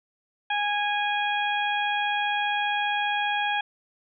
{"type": "harmonic tone", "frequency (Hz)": 825, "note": "G#5", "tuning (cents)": -12, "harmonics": [1, 2, 3, 4], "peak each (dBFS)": [-26, -29, -31, -32], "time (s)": [0.5, 3.61], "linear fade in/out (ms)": 5, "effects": []}